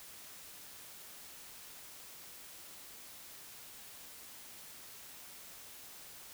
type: silence
effects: white hiss -52 dBFS RMS until 6.33 s